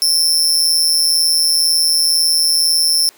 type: tone with amplitude modulation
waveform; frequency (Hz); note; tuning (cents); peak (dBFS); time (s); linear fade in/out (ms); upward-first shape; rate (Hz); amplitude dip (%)
sawtooth; 5340; E8; +22; -5; 0.02-3.09; 0; sine; 162; 90
effects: pink hiss -46 dBFS RMS until 3.17 s + high-pass 400 Hz 12 dB/octave